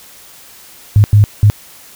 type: tone bursts at uneven times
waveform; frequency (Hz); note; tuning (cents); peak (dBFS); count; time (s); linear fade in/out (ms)
sine; 103.83; G#2; 0; -3; 3; 0.96-1.04 / 1.13-1.24 / 1.43-1.5; 0
effects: white hiss -39 dBFS RMS until 1.95 s